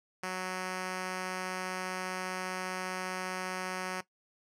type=tone; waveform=5% pulse; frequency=185 Hz; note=F#3; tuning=in tune; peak=-23 dBFS; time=0.23-4.01 s; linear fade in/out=5 ms; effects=noise-tail reverb RT60 0.1 s tail -17 dB re dry + low-pass 10000 Hz 12 dB/octave